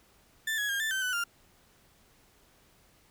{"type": "tone with pitch steps", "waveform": "35% pulse", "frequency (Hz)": [1770, 1674, 1615, 1766, 1546, 1497, 1398], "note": ["A6", "G#6", "G#6", "A6", "G6", "F#6", "F6"], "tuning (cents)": [10, 13, -49, 6, -24, 20, 1], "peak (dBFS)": -27, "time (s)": [0.47, 1.24], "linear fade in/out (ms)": 5, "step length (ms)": 110, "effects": ["pink hiss -63 dBFS RMS until 3.1 s"]}